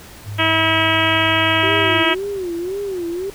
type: tone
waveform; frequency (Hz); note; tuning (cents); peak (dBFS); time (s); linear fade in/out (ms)
sine; 102.8; G#2; -17; -25; 0.24-2.04; 50
type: harmonic tone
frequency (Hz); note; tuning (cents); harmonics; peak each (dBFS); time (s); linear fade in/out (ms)
322.9; E4; -36; 1 / 2 / 3 / 4 / 5 / 6 / 7 / 8 / 9 / 10; -23 / -23 / -23 / -23 / -23 / -23 / -23 / -23 / -23 / -23; 0.38-2.15; 20
type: tone with vibrato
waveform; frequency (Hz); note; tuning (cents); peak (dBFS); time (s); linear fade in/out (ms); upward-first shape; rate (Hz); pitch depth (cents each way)
sine; 370; F#4; 0; -21; 1.63-3.3; 2; sine; 1.9; 160
effects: pink hiss -40 dBFS RMS until 3.34 s